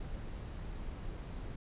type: noise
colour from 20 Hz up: brown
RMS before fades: -42 dBFS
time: 0-1.56 s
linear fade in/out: 5 ms
effects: resampled to 8000 Hz